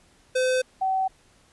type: tone pair in turn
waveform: square / sine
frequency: 512 / 761.4 Hz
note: C5 / F#5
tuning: -38 / +49 cents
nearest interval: perfect fifth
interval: 687 cents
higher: second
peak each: -21 dBFS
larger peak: neither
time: 0.35-0.62 / 0.81-1.08 s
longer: neither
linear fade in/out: 10 ms
effects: pink hiss -59 dBFS RMS until 1.52 s + resampled to 24000 Hz